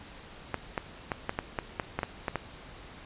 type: clicks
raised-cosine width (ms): 0.5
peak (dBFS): -14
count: 11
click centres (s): 0.543 / 0.778 / 1.118 / 1.294 / 1.389 / 1.588 / 1.798 / 1.99 / 2.032 / 2.282 / 2.357
effects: pink hiss -48 dBFS RMS until 3.05 s + resampled to 8000 Hz